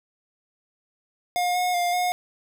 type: tone with pitch steps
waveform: square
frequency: 713 / 723 / 704 / 720 Hz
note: F5 / F#5 / F5 / F#5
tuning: +36 / -40 / +14 / -47 cents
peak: -22 dBFS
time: 1.36-2.12 s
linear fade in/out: 0 ms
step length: 190 ms
effects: none